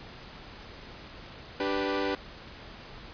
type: chord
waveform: sawtooth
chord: G major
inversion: second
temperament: equal with one note detuned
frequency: 293.7 / 390.2 / 493.9 Hz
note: D4 / G4 / B4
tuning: 0 / -8 / 0 cents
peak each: -28 dBFS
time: 1.6-2.15 s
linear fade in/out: 2 ms
effects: pink hiss -46 dBFS RMS until 3.13 s + resampled to 11025 Hz